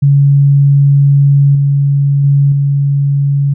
sine tone with level steps, 140.7 Hz, C#3, 26 cents sharp, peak -4 / -7 / -5 / -8 dBFS, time 0.02-3.54 s, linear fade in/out 10 ms, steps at 1.55 / 2.24 / 2.52 s, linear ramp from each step 2 ms, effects none

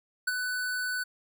square tone with ADSR envelope, 1495 Hz, F#6, 17 cents sharp, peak -24 dBFS, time 0.27-1.04 s, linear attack 9 ms, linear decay 25 ms, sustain -6 dB, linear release 14 ms, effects none

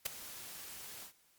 white noise with ADSR envelope, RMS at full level -31 dBFS, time 0.05-1.13 s, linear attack 13 ms, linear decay 5 ms, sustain -17 dB, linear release 100 ms, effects white hiss -69 dBFS RMS until 1.38 s + MP3 96 kbps

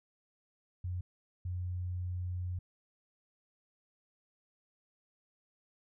sine tone bursts at uneven times, 90 Hz, F#2, 47 cents flat, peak -34 dBFS, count 2, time 0.84-1.01 / 1.45-2.59 s, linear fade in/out 5 ms, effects none

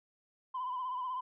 sine tone with vibrato, 1012 Hz, B5, 42 cents sharp, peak -33 dBFS, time 0.54-1.21 s, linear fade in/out 10 ms, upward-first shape sine, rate 16 Hz, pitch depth 53 cents each way, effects tanh soft clip ceiling -31 dBFS

